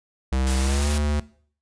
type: tone with pitch glide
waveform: square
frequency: 65.41 to 73.85 Hz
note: C2 to D2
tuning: 0 to +10 cents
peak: -21 dBFS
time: 0.32-1.2 s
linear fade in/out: 5 ms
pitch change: +210 cents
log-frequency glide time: 0.59-0.9 s
type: noise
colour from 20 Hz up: white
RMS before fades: -30 dBFS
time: 0.47-0.98 s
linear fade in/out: 0 ms
effects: noise-tail reverb RT60 0.5 s tail -19 dB re dry + resampled to 22050 Hz